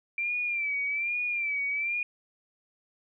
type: tone with vibrato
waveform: sine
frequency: 2349 Hz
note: D7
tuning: in tune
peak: -27 dBFS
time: 0.18-2.03 s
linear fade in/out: 2 ms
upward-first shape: sine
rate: 1.2 Hz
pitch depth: 75 cents each way
effects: none